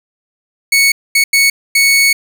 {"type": "tone bursts at uneven times", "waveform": "sawtooth", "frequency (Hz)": 2217, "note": "C#7", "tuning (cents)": 0, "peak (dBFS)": -4, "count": 4, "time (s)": [[0.72, 0.92], [1.15, 1.24], [1.33, 1.5], [1.75, 2.13]], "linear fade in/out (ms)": 5, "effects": []}